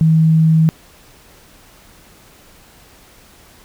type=tone; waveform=sine; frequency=160 Hz; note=D#3; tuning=49 cents sharp; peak=-8 dBFS; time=0.01-0.69 s; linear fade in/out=0 ms; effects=pink hiss -46 dBFS RMS until 3.64 s